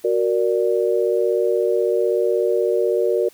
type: chord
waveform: sine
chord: Gb augmented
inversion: none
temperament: equal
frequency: 370 / 466.2 / 587.3 Hz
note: Gb4 / Bb4 / D5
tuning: 0 / 0 / 0 cents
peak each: -20 / -19 / -23 dBFS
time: 0.04-3.29 s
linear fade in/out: 10 ms
effects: white hiss -51 dBFS RMS until 3.33 s